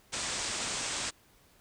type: low-pass noise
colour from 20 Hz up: white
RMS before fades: -35 dBFS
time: 0.12-1.11 s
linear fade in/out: 20 ms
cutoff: 8800 Hz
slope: 96 dB/octave
effects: pink hiss -63 dBFS RMS until 1.6 s